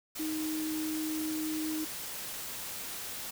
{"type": "tone in noise", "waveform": "sine", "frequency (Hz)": 312.1, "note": "D#4", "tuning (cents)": 5, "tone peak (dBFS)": -32, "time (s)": [0.19, 1.85], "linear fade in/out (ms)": 10, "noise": "white", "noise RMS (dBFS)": -40, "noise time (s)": [0.15, 3.31], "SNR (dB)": 5, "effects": []}